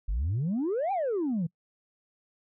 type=exponential two-way sweep; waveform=sine; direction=up then down; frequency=43.82 to 819 to 154.6 Hz; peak=-24 dBFS; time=0.08-1.47 s; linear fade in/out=10 ms; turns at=0.92 s; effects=noise-tail reverb RT60 0.1 s tail -25 dB re dry + tanh soft clip ceiling -24 dBFS